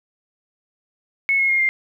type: tone with pitch steps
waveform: sine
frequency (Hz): 2196 / 2166 / 2136 / 2107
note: C#7 / C#7 / C7 / C7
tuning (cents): -17 / -41 / +35 / +12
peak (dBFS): -15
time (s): 1.29-1.69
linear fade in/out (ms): 0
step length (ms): 100
effects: 9-bit